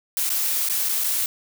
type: noise with dropouts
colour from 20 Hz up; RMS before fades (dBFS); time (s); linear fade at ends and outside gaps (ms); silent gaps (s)
blue; -23; 0.17-1.26; 1; 0.293-0.301 / 0.688-0.697 / 0.888-0.892 / 1.038-1.042
effects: none